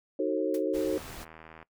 sine chord, D# diminished seventh, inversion none, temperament just, 311.1 / 373.4 / 448 / 537.6 Hz, D#4 / F#4 / A4 / C5, 0 / +16 / +31 / +47 cents, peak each -31 dBFS, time 0.19-0.98 s, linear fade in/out 5 ms
white noise with exponential decay, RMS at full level -40 dBFS, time 0.54-0.64 s, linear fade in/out 5 ms, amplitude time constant 20 ms
pink noise, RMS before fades -44 dBFS, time 0.73-1.25 s, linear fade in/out 20 ms
click train, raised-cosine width 0.5 ms, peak -32 dBFS, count 53, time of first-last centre 0.98-1.628 s, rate 80.3 Hz
effects noise-tail reverb RT60 0.1 s tail -20 dB re dry

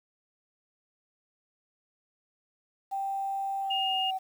sine tone with pitch glide, 784 to 759 Hz, G5 to F#5, 0 to +44 cents, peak -29 dBFS, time 2.91-4.19 s, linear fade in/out 20 ms, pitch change -56 cents, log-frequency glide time 3.61-3.98 s
sine tone, 2838 Hz, F7, 27 cents sharp, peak -28 dBFS, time 3.7-4.11 s, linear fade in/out 10 ms
effects 9-bit

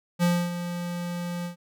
square tone with ADSR envelope, 174.61 Hz, F3, in tune, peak -19 dBFS, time 0.19-1.56 s, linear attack 40 ms, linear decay 270 ms, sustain -11 dB, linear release 110 ms, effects none

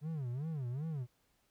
triangle tone with vibrato, 140 Hz, C#3, 18 cents sharp, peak -34 dBFS, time 0.01-1.07 s, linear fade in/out 50 ms, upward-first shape sine, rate 2.6 Hz, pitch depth 270 cents each way, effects pink hiss -75 dBFS RMS until 1.5 s

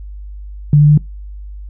sine tone with pitch steps, 146.83 / 148.11 / 149.4 Hz, D3 / D3 / D3, 0 / +15 / +30 cents, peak -4 dBFS, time 0.73-0.976 s, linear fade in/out 2 ms, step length 82 ms, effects noise-tail reverb RT60 0.2 s tail -23 dB re dry + added 50 Hz sine -27 dBFS peak until 1.69 s

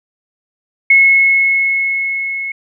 sine tone with level ramp, 2182 Hz, C#7, 28 cents flat, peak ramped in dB -4 to -19 dBFS, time 0.9-2.52 s, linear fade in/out 5 ms, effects none

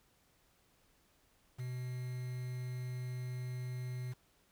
triangle tone with quantisation, 125.5 Hz, B2, 28 cents sharp, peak -36 dBFS, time 1.58-4.14 s, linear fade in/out 20 ms, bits 9, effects pink hiss -71 dBFS RMS until 4.51 s

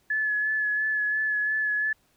sine tone with vibrato, 1715 Hz, A6, 45 cents flat, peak -23 dBFS, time 0.1-1.93 s, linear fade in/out 5 ms, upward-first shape sine, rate 2.9 Hz, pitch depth 22 cents each way, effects pink hiss -66 dBFS RMS until 2.16 s

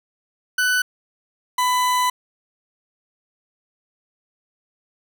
40% pulse tone pair in turn, 1495 / 998.4 Hz, F#6 / B5, +17 / +19 cents, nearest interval perfect fifth, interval 698 cents, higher first, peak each -16 dBFS, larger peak neither, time 0.58-0.82 / 1.58-2.1 s, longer second, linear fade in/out 5 ms, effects none

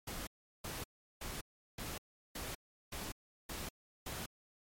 pink noise bursts, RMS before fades -43 dBFS, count 8, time 0.07-4.26 s, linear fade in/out 5 ms, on 200 ms, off 370 ms, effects MP3 64 kbps

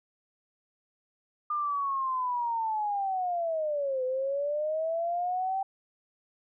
sine linear two-way sweep, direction down then up, 1211 to 506 to 780 Hz, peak -27 dBFS, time 1.5-5.63 s, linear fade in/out 5 ms, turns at 4.04 s, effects none

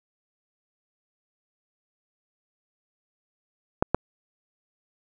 clicks, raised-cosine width 1 ms, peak -5 dBFS, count 2, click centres 3.825 / 3.946 s, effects none

